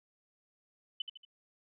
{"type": "tone with echo", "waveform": "sine", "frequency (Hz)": 3011, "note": "F#7", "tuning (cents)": 30, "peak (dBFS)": -32, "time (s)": [1, 1.02], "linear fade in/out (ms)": 5, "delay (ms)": 77, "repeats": 3, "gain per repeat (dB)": -7, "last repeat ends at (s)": 1.251, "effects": []}